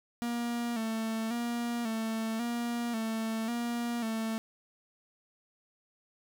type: tone with vibrato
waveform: 45% pulse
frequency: 230 Hz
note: A#3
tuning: 23 cents flat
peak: -31 dBFS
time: 0.22-4.38 s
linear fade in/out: 0 ms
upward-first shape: square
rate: 0.92 Hz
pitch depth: 54 cents each way
effects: none